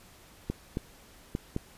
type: clicks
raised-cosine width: 3 ms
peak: -17 dBFS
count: 4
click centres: 0.5 / 0.771 / 1.351 / 1.564 s
effects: pink hiss -55 dBFS RMS until 1.77 s + resampled to 32000 Hz